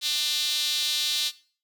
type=tone with high-pass filter; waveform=sawtooth; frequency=299 Hz; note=D4; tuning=31 cents sharp; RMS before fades=-26 dBFS; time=0.01-1.32 s; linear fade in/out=50 ms; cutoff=3800 Hz; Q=4.4; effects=noise-tail reverb RT60 0.4 s tail -17 dB re dry

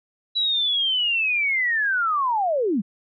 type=linear sweep; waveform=sine; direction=down; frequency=3951 to 174.7 Hz; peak=-19 dBFS; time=0.35-2.82 s; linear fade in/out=20 ms; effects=none

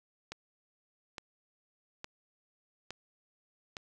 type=click train; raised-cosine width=0.2 ms; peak=-23 dBFS; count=5; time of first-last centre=0.32-3.768 s; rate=1.16 Hz; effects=none

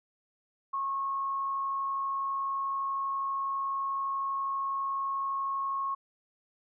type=tone with frequency modulation; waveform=sine; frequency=1092 Hz; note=C#6; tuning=26 cents flat; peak=-29 dBFS; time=0.73-5.95 s; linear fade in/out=10 ms; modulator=67.2 Hz; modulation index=0.22; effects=none

